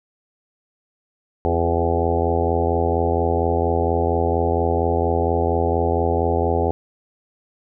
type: harmonic tone with a mistuned harmonic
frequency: 84.3 Hz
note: E2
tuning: 39 cents sharp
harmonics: 1 / 2 / 3 / 4 / 5 / 6 / 7 / 8 / 9 / 10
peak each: -22 / -32 / -28 / -27 / -23 / -25 / -31 / -29 / -25 / -30 dBFS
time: 1.45-6.71 s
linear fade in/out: 0 ms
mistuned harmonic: 4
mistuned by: +33 cents
effects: none